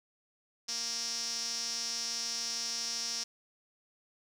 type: tone with band-pass filter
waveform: sawtooth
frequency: 233.1 Hz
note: A#3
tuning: in tune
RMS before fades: -36 dBFS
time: 0.68-3.24 s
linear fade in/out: 10 ms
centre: 5500 Hz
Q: 6.9
effects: 10-bit